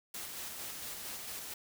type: noise with tremolo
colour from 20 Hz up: white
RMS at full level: -42 dBFS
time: 0.14-1.54 s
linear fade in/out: 5 ms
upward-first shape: square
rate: 4.4 Hz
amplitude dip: 25%
effects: none